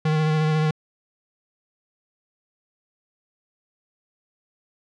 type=tone with vibrato; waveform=square; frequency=155.3 Hz; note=D#3; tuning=3 cents flat; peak=-19 dBFS; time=0.05-0.71 s; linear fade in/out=5 ms; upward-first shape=sine; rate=14 Hz; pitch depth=21 cents each way; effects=low-pass 4000 Hz 12 dB/octave